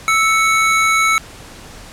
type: tone pair together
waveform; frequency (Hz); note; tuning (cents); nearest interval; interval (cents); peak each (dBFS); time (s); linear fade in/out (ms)
square; 1313.1 / 2217; E6 / C#7; -7 / 0; major sixth; 907; -15; 0.08-1.18; 0
effects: pink hiss -37 dBFS RMS until 1.92 s + low-pass 10000 Hz 12 dB/octave